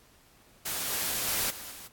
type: noise with level steps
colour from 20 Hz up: white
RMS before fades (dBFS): -33 / -31 / -29 / -42 / -45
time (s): 0.65-1.88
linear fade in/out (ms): 10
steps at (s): 0.88 / 1.27 / 1.5 / 1.71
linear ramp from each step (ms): 5
effects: pink hiss -60 dBFS RMS until 1.92 s + AAC 64 kbps